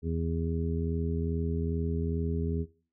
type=harmonic tone; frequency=82.41 Hz; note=E2; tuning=in tune; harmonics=1 / 2 / 3 / 4 / 5; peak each=-31 / -34 / -36 / -45 / -37 dBFS; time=0.02-2.66 s; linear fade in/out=50 ms; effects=noise-tail reverb RT60 0.4 s tail -17 dB re dry